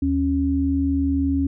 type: tone pair together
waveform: sine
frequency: 77.1 / 274.8 Hz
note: D#2 / C#4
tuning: -15 / -15 cents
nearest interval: octave + minor seventh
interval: 2200 cents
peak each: -23 / -19 dBFS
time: 0.02-1.47 s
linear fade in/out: 5 ms
effects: none